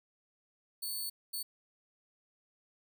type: tone bursts at uneven times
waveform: 5% pulse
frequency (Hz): 4449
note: C#8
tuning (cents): +5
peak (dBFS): -29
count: 2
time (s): 0.82-1.1 / 1.33-1.43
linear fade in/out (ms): 10
effects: none